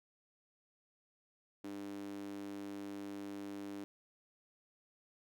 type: tone with high-pass filter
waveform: sawtooth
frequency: 100 Hz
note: G2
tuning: 35 cents sharp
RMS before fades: -45 dBFS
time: 1.64-3.84 s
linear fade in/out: 0 ms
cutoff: 280 Hz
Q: 4.7
effects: none